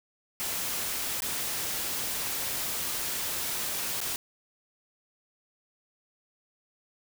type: noise with dropouts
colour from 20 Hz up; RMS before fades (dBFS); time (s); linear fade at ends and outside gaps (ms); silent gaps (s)
white; -32; 0.4-4.16; 0; 1.205-1.221 / 4.004-4.014
effects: none